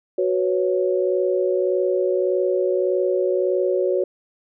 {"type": "chord", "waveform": "sine", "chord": "F# suspended fourth", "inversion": "none", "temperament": "just", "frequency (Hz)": [370, 493.3, 555], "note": ["F#4", "B4", "C#5"], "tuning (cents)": [0, -2, 2], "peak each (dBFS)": [-20, -25, -22], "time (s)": [0.18, 4.04], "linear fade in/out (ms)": 5, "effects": []}